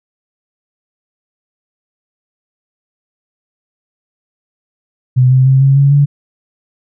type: tone with pitch steps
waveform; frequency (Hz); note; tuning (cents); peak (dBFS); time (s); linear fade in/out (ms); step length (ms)
sine; 127.1 / 130.15 / 133.26 / 136.46 / 139.73 / 143.08; C3 / C3 / C3 / C#3 / C#3 / D3; -50 / -9 / +32 / -27 / +14 / -45; -5; 5.16-6.06; 20; 150
effects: none